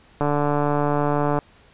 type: click train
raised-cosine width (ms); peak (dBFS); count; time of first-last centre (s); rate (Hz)
1; -8; 173; 0.21-1.388; 146
effects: pink hiss -53 dBFS RMS until 1.73 s + resampled to 8000 Hz